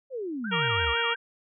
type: exponential sweep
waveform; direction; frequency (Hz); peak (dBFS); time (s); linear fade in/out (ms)
sine; down; 554.4 to 61.74; -30; 0.1-0.95; 50
type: tone with vibrato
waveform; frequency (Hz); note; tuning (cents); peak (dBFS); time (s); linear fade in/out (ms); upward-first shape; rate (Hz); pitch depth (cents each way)
sine; 1349; E6; +40; -34; 0.44-1.16; 5; sine; 5.9; 280
type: harmonic tone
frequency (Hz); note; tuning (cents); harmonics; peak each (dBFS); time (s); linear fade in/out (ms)
466.2; A#4; 0; 1 / 2 / 3 / 4 / 5 / 6 / 7; -32 / -32 / -32 / -32 / -32 / -32 / -32; 0.51-1.15; 20
effects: none